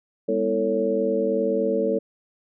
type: tone cluster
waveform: sine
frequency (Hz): 202.4 / 245.7 / 327.4 / 447.3 / 557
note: G#3 / B3 / E4 / A4 / C#5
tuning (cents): -44 / -9 / -12 / +28 / +8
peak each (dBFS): -29 / -30 / -29 / -23 / -25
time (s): 0.28-1.99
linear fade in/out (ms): 10
effects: none